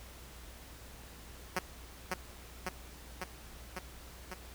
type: tone with echo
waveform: 5% pulse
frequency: 184 Hz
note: F#3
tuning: 9 cents flat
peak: -19 dBFS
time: 1.56-1.59 s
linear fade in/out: 5 ms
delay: 550 ms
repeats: 5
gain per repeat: -2 dB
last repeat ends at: 4.34 s
effects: added 60 Hz sine -52 dBFS peak until 4.54 s + pink hiss -53 dBFS RMS until 4.54 s